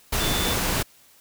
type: tone in noise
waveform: sine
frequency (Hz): 3520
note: A7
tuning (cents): 0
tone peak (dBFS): -29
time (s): 0.2-0.54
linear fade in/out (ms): 10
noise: pink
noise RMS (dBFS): -24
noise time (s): 0.12-0.83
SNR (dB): -8
effects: white hiss -55 dBFS RMS until 1.2 s